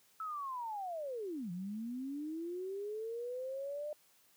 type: linear two-way sweep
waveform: sine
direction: down then up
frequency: 1318.5 to 170 to 606 Hz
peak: -38 dBFS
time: 0.2-3.93 s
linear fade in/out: 2 ms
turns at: 1.51 s
effects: white hiss -68 dBFS RMS until 4.36 s + high-pass 100 Hz 12 dB/octave